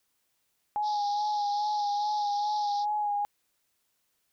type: tone with vibrato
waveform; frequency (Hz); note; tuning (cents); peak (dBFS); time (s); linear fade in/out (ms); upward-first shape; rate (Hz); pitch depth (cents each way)
sine; 830; G#5; -1; -26; 0.76-3.25; 0; sine; 2.4; 27
type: band-pass noise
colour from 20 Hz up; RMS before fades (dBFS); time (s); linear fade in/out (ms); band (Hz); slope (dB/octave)
pink; -44; 0.82-2.86; 50; 3600 to 5600; 96
effects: white hiss -75 dBFS RMS until 4.32 s